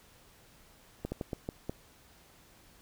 slowing click train, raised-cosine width 2 ms, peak -21 dBFS, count 6, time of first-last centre 1.05-1.695 s, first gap 70 ms, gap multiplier 1.31, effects pink hiss -60 dBFS RMS until 2.81 s

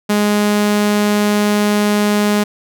sawtooth tone, 207.7 Hz, G#3, in tune, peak -8 dBFS, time 0.09-2.44 s, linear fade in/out 10 ms, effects none

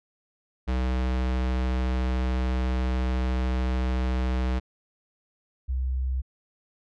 square / sine tone pair in turn, 63.3 / 64.41 Hz, B1 / C2, +43 / -27 cents, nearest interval unison, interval 30 cents, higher second, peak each -24 dBFS, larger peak neither, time 0.67-4.6 / 5.68-6.22 s, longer first, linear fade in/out 20 ms, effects low-pass 4000 Hz 12 dB/octave

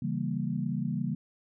sine chord, C# diminished seventh, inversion none, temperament equal, 138.59 / 164.81 / 196 / 233.1 Hz, C#3 / E3 / G3 / Bb3, 0 / 0 / 0 / 0 cents, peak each -34 dBFS, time 0.02-1.15 s, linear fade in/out 5 ms, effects none

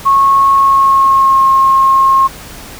sine tone with pitch glide, 1095 to 1074.9 Hz, C#6 to C6, -22 to +46 cents, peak -5 dBFS, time 0.05-2.28 s, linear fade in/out 20 ms, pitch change -32 cents, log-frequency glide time 0.56-1.43 s, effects pink hiss -31 dBFS RMS until 2.79 s

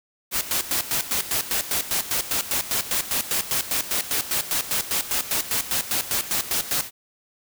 white noise with tremolo, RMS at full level -23 dBFS, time 0.31-6.91 s, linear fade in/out 50 ms, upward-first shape square, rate 5 Hz, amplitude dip 75%, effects none

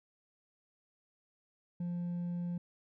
sine tone with hard clipping, 174.61 Hz, F3, in tune, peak -35 dBFS, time 1.8-2.58 s, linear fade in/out 5 ms, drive 2 dB, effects none

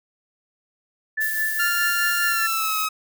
sine tone with tremolo, 1750 Hz, A6, 10 cents flat, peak -20 dBFS, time 1.17-2.47 s, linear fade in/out 10 ms, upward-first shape sine, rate 4.8 Hz, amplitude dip 50%
violet noise, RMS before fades -29 dBFS, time 1.2-2.87 s, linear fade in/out 20 ms
sawtooth tone with pitch glide, 1396.9 to 1273.6 Hz, F6 to D#6, 0 to +40 cents, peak -19 dBFS, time 1.59-2.89 s, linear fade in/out 10 ms, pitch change -160 cents, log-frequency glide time 2.25-2.77 s
effects none

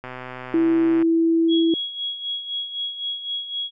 click train, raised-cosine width 0.5 ms, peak -19 dBFS, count 126, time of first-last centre 0.04-1.024 s, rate 127 Hz
sine tone, 329.6 Hz, E4, in tune, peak -15 dBFS, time 0.54-1.74 s, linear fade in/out 2 ms
sine tone with tremolo, 3322 Hz, G#7, in tune, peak -23 dBFS, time 1.48-3.71 s, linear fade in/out 50 ms, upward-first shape sine, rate 3.9 Hz, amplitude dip 65%
effects none

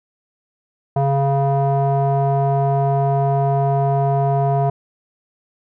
square tone with low-pass filter, 138.59 Hz, C#3, in tune, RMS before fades -17 dBFS, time 0.96-4.7 s, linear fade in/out 5 ms, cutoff 790 Hz, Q 9.2, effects none

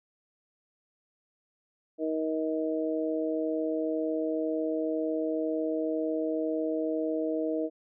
harmonic tone, 158 Hz, D#3, 27 cents sharp, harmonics 2 / 3 / 4, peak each -30 / -32 / -33 dBFS, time 1.98-7.7 s, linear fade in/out 50 ms, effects none

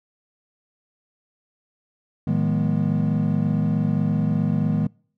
triangle tone cluster, 110.6 / 158.1 / 181.5 / 207.4 / 242.8 Hz, A2 / D#3 / F#3 / G#3 / B3, +9 / +28 / -33 / -2 / -29 cents, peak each -26 / -20 / -28 / -22 / -25 dBFS, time 2.27-4.87 s, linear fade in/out 5 ms, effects noise-tail reverb RT60 0.5 s tail -26 dB re dry

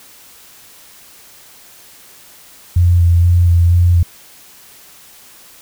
sine tone with vibrato, 86.7 Hz, F2, 12 cents flat, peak -7 dBFS, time 2.76-4.03 s, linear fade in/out 5 ms, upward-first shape square, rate 2.1 Hz, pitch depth 17 cents each way, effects white hiss -42 dBFS RMS until 5.61 s

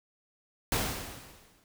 pink noise with exponential decay, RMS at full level -27 dBFS, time 0.72-1.64 s, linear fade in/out 1 ms, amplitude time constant 200 ms, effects none

